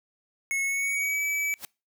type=tone with pitch glide; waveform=square; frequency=2188 to 2295 Hz; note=C#7 to D7; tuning=-23 to -40 cents; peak=-26 dBFS; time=0.51-1.54 s; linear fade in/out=0 ms; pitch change=+83 cents; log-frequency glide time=0.63-1.23 s
type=noise with exponential growth; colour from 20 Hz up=white; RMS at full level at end=-33 dBFS; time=1.55-1.65 s; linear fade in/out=1 ms; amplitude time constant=20 ms
effects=noise-tail reverb RT60 0.3 s tail -25 dB re dry